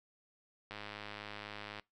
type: click train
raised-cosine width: 0.3 ms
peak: -28 dBFS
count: 114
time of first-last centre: 0.71-1.797 s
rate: 104 Hz
effects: noise-tail reverb RT60 0.2 s tail -24 dB re dry